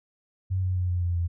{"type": "tone with pitch steps", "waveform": "sine", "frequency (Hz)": [93.8, 92.14, 90.5, 88.89, 87.32, 85.77], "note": ["F#2", "F#2", "F#2", "F2", "F2", "F2"], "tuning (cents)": [24, -7, -38, 31, 0, -31], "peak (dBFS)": -23, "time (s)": [0.5, 1.28], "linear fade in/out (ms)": 20, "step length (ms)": 130, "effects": []}